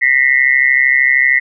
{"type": "tone with amplitude modulation", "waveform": "sine", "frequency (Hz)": 1975.5, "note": "B6", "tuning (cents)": 0, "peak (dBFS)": -4, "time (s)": [0.01, 1.4], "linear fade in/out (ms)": 20, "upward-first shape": "sine", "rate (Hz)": 133, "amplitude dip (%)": 100, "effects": []}